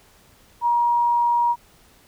sine tone, 951 Hz, A#5, 34 cents sharp, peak -16 dBFS, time 0.61-1.56 s, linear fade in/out 50 ms, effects pink hiss -54 dBFS RMS until 2.07 s

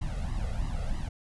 brown noise with flanger, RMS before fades -31 dBFS, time 0.01-1.09 s, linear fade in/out 10 ms, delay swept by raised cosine 1 to 1.55 ms, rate 3.1 Hz, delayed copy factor +1, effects resampled to 24000 Hz

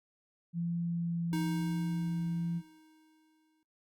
sine tone with vibrato, 169.9 Hz, F3, 47 cents flat, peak -31 dBFS, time 0.53-2.62 s, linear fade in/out 50 ms, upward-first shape triangle, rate 1 Hz, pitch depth 9 cents each way
square tone with exponential decay, 313.7 Hz, D#4, 14 cents sharp, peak -33 dBFS, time 1.33-3.63 s, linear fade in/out 0 ms, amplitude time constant 500 ms
effects noise-tail reverb RT60 0.4 s tail -24 dB re dry + Opus 48 kbps

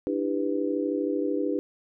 sine chord, E minor seventh, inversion third, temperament just, 296.7 / 329.6 / 395.6 / 494.4 Hz, D4 / E4 / G4 / B4, +18 / 0 / +16 / +2 cents, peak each -28 / -32 / -30 / -31 dBFS, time 0.07-1.59 s, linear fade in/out 0 ms, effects none

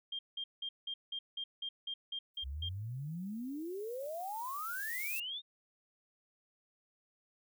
sine tone bursts, 3200 Hz, G7, 35 cents sharp, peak -37 dBFS, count 11, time 0.12-2.69 s, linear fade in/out 5 ms, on 70 ms, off 180 ms
violet noise with exponential growth, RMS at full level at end -39 dBFS, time 2.34-5.2 s, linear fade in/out 5 ms, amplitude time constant 620 ms
sine exponential sweep, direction up, 61.74 to 3729 Hz, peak -38 dBFS, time 2.42-5.42 s, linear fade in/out 50 ms
effects none

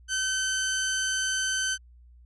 sawtooth tone pair together, 1534 / 3068 Hz, G6 / G7, -38 / -38 cents, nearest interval octave, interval 1200 cents, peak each -24 / -23 dBFS, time 0.08-1.78 s, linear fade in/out 50 ms, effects added 60 Hz sine -50 dBFS peak until 2.25 s + resampled to 24000 Hz

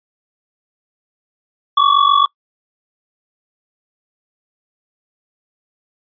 square ring-modulated tone, 1134 Hz, C#6, 39 cents sharp, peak -7 dBFS, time 1.77-2.26 s, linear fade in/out 2 ms, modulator 23.7 Hz, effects noise-tail reverb RT60 0.1 s tail -24 dB re dry + resampled to 11025 Hz

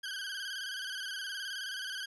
20% pulse tone with vibrato, 1565 Hz, G6, 3 cents flat, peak -32 dBFS, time 0.03-2.06 s, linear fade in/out 10 ms, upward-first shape square, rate 19 Hz, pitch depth 58 cents each way, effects resampled to 24000 Hz + 12-bit

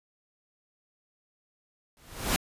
pink noise with exponential growth, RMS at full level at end -22 dBFS, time 1.97-2.36 s, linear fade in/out 0 ms, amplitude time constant 84 ms, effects resampled to 32000 Hz

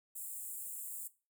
pink high-pass noise, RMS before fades -44 dBFS, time 0.15-1.08 s, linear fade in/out 10 ms, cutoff 7400 Hz, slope 96 dB/octave, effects noise-tail reverb RT60 0.3 s tail -17 dB re dry

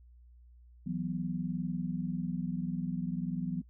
sine chord, E suspended second, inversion none, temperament equal, 164.81 / 185 / 246.9 Hz, E3 / F#3 / B3, 0 / 0 / 0 cents, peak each -36 / -35 / -38 dBFS, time 0.86-3.62 s, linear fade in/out 10 ms, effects noise-tail reverb RT60 0.1 s tail -22 dB re dry + added 60 Hz sine -54 dBFS peak until 3.69 s

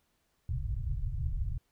pink low-pass noise, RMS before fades -33 dBFS, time 0.49-1.58 s, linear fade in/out 2 ms, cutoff 140 Hz, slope 96 dB/octave, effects pink hiss -75 dBFS RMS until 1.71 s

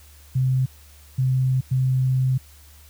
sine tone bursts at uneven times, 129.9 Hz, C3, 12 cents flat, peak -17 dBFS, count 3, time 0.35-0.66 / 1.18-1.61 / 1.71-2.38 s, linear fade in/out 10 ms, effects added 73 Hz sine -47 dBFS peak until 2.89 s + white hiss -52 dBFS RMS until 2.89 s

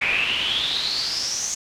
brown noise with band-pass filter sweep, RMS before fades -24 dBFS, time 0.01-1.55 s, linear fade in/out 10 ms, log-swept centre 2300 to 6600 Hz, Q 9.2, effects none

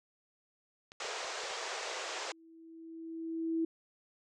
clicks, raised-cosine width 0.2 ms, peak -32 dBFS, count 5, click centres 0.919 / 1.046 / 1.247 / 1.438 / 1.509 s
pink band-pass noise, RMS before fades -40 dBFS, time 1-2.32 s, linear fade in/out 2 ms, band 410 to 7500 Hz, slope 48 dB/octave
sine tone with exponential growth, 326.9 Hz, E4, 14 cents flat, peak -28 dBFS, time 1.9-3.65 s, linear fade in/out 5 ms, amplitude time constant 380 ms
effects none

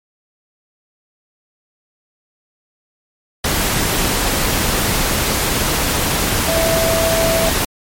sine tone in noise, 657 Hz, E5, 6 cents flat, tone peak -16 dBFS, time 6.48-7.49 s, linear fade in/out 5 ms, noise pink, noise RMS -17 dBFS, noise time 3.44-7.65 s, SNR -2 dB, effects MP3 64 kbps

